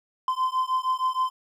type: beating tone pair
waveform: triangle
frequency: 1028 / 1034.4 Hz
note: C6 / C6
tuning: -31 / -20 cents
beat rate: 6.4 Hz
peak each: -24 dBFS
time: 0.28-1.3 s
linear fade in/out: 2 ms
effects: none